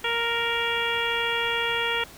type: harmonic tone with a mistuned harmonic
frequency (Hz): 466.2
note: A#4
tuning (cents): 0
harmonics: 1 / 2 / 3 / 4 / 5 / 6 / 7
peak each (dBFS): -31 / -31 / -31 / -31 / -31 / -31 / -31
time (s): 0.04-2.04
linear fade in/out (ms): 5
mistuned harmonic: 7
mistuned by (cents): +31
effects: pink hiss -46 dBFS RMS until 2.17 s